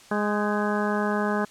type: harmonic tone with a mistuned harmonic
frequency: 207.7 Hz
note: G#3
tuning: in tune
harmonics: 1 / 2 / 3 / 4 / 5 / 6 / 7 / 8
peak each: -26 / -29 / -31 / -32 / -33 / -34 / -34 / -35 dBFS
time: 0.11-1.45 s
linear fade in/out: 5 ms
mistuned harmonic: 7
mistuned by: +74 cents
effects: white hiss -50 dBFS RMS until 1.5 s + low-pass 8000 Hz 12 dB/octave